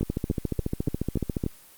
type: two click trains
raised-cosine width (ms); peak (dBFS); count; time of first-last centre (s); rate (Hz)
3; -13 / -13; 21 / 6; 0.03-1.438 / 0.01-1.463; 14.2 / 3.44
effects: white hiss -52 dBFS RMS until 1.77 s + Opus 24 kbps